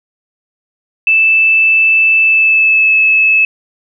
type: tone with pitch glide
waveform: sine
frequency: 2637 to 2601 Hz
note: E7 to E7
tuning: 0 to -24 cents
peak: -6 dBFS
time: 1.07-3.45 s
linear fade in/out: 2 ms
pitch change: -24 cents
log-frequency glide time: 2.21-2.94 s
effects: none